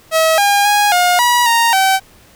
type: tone with pitch steps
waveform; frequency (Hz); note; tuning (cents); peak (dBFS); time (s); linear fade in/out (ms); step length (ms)
sawtooth; 643 / 809 / 825 / 714 / 968 / 929 / 768; E5 / G#5 / G#5 / F5 / B5 / A#5 / G5; -43 / -46 / -12 / +38 / -35 / -6 / -36; -6; 0.11-2; 50; 270
effects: pink hiss -46 dBFS RMS until 2.35 s